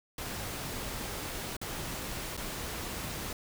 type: noise with dropouts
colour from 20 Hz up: pink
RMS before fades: -38 dBFS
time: 0.18-3.33 s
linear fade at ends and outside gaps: 2 ms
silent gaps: 1.567-1.614 / 2.368-2.375 s
effects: none